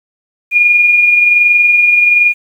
sine tone with amplitude modulation, 2429 Hz, D#7, 42 cents flat, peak -4 dBFS, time 0.51-2.34 s, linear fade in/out 50 ms, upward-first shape sine, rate 21.2 Hz, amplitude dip 35%, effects 7-bit

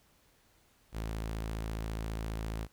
sawtooth tone, 54.7 Hz, A1, 9 cents flat, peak -31 dBFS, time 0.92-2.68 s, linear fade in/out 50 ms, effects pink hiss -67 dBFS RMS until 2.72 s

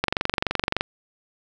click train, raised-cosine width 0.3 ms, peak -5 dBFS, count 19, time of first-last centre 0.04-0.809 s, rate 23.4 Hz, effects none

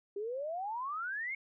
sine exponential sweep, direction up, 392 to 2217 Hz, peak -35 dBFS, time 0.16-1.35 s, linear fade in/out 5 ms, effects none

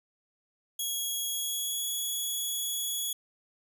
10% pulse tone with pitch glide, 3322 to 3368 Hz, G#7 to G#7, 0 to +24 cents, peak -23 dBFS, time 0.79-3.13 s, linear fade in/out 5 ms, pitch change +24 cents, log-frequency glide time 1.27-1.87 s, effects none

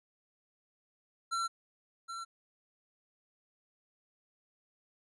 square tone with echo, 1354 Hz, E6, 46 cents sharp, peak -32 dBFS, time 1.31-1.48 s, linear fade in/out 20 ms, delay 770 ms, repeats 1, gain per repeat -8 dB, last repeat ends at 2.25 s, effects resampled to 22050 Hz

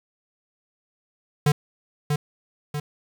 square tone with echo, 147.7 Hz, D3, 10 cents sharp, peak -16 dBFS, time 1.46-1.52 s, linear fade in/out 5 ms, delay 640 ms, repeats 2, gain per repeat -5 dB, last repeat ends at 2.8 s, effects 8-bit

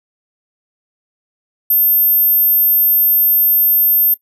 sine tone, 13290 Hz, G#9, in tune, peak -7 dBFS, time 1.7-4.14 s, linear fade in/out 5 ms, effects noise-tail reverb RT60 0.1 s tail -19 dB re dry + tanh soft clip ceiling -8 dBFS

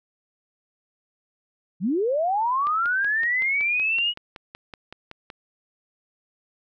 sine linear sweep, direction up, 155.56 to 2925 Hz, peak -20 dBFS, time 1.8-4.14 s, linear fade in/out 50 ms
click train, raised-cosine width 0.3 ms, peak -22 dBFS, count 15, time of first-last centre 2.67-5.302 s, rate 5.32 Hz
effects none

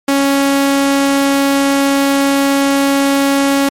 sawtooth tone, 277.2 Hz, C#4, in tune, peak -6 dBFS, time 0.08-3.69 s, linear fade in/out 5 ms, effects MP3 64 kbps

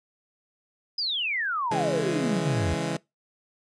sine exponential sweep, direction down, 5090 to 77.78 Hz, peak -25 dBFS, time 0.98-2.74 s, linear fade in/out 5 ms
15% pulse chord, C# minor, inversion none, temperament equal with one note detuned, 138.59 / 165.96 / 207.7 Hz, C#3 / E3 / G#3, 0 / +12 / 0 cents, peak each -25 / -23 / -26 dBFS, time 1.71-2.97 s, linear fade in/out 5 ms
effects noise-tail reverb RT60 0.2 s tail -22 dB re dry + resampled to 22050 Hz

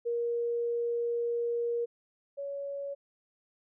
sine tone pair in turn, 471.9 / 561.2 Hz, A#4 / C#5, +21 / +21 cents, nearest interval minor third, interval 300 cents, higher second, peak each -28 / -34 dBFS, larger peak first, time 0.05-1.86 / 2.37-2.95 s, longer first, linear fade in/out 20 ms, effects none

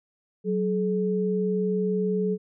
sine tone pair together, 186.9 / 426.9 Hz, F#3 / G#4, +18 / +48 cents, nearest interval octave + major second, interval 1430 cents, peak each -25 dBFS, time 0.44-2.38 s, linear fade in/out 50 ms, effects none

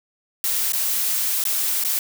blue noise with dropouts, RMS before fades -22 dBFS, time 0.44-1.99 s, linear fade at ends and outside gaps 1 ms, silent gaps 0.722-0.733 / 1.44-1.452 / 1.838-1.848 s, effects none

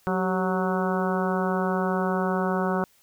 harmonic tone with a mistuned harmonic, 185 Hz, F#3, in tune, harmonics 1 / 2 / 3 / 4 / 5 / 6 / 7 / 8, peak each -26 / -29 / -31 / -32 / -33 / -34 / -34 / -35 dBFS, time 0.07-2.84 s, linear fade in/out 0 ms, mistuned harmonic 2, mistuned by +60 cents, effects white hiss -61 dBFS RMS until 3.02 s

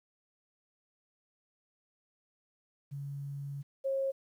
sine tone pair in turn, 140.8 / 540.3 Hz, C#3 / C#5, +27 / -44 cents, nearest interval octave + major seventh, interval 2329 cents, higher second, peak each -37 / -29 dBFS, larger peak second, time 2.91-3.63 / 3.84-4.12 s, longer first, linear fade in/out 20 ms, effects 11-bit

